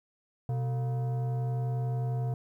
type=tone with frequency modulation; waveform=sine; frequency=126.2 Hz; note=B2; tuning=38 cents sharp; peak=-25 dBFS; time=0.49-2.34 s; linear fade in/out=2 ms; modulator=576 Hz; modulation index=0.35; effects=tanh soft clip ceiling -27 dBFS + 11-bit